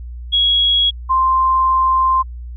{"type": "tone pair in turn", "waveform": "sine", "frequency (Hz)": [3322, 1046.4], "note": ["G#7", "C6"], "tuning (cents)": [0, 0], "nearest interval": "octave + minor sixth", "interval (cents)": 2000, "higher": "first", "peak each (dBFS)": -11, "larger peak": "neither", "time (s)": [[0.32, 0.91], [1.09, 2.23]], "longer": "second", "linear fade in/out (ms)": 20, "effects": ["added 60 Hz sine -27 dBFS peak until 2.56 s"]}